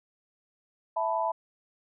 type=chord; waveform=sine; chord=E suspended fourth; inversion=none; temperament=just; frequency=659.3 / 879 / 988.9 Hz; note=E5 / A5 / B5; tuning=0 / -2 / +2 cents; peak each=-30 dBFS; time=0.96-1.32 s; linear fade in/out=10 ms; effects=none